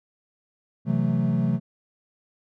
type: chord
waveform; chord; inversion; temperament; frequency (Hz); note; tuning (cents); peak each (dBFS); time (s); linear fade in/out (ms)
triangle; F# half-diminished seventh; second; equal; 130.81 / 164.81 / 185 / 220; C3 / E3 / F#3 / A3; 0 / 0 / 0 / 0; -24; 0.85-1.6; 50
effects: none